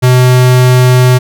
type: tone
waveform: square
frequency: 126.3 Hz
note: B2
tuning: 39 cents sharp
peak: -4 dBFS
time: 0.02-1.19 s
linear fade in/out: 20 ms
effects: none